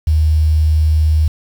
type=tone with quantisation; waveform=sine; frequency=77.78 Hz; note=D#2; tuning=in tune; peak=-9 dBFS; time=0.07-1.28 s; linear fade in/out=5 ms; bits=6; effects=none